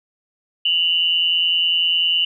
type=tone pair together; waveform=sine; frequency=2811 / 2981 Hz; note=F7 / F#7; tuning=+11 / +12 cents; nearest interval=minor second; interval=101 cents; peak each=-19 / -17 dBFS; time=0.65-2.25 s; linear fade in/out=5 ms; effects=none